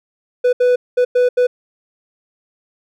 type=tone bursts at uneven times; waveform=triangle; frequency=495.3 Hz; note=B4; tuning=5 cents sharp; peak=-8 dBFS; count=5; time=0.44-0.53 / 0.6-0.76 / 0.97-1.05 / 1.15-1.29 / 1.37-1.47 s; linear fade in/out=10 ms; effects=none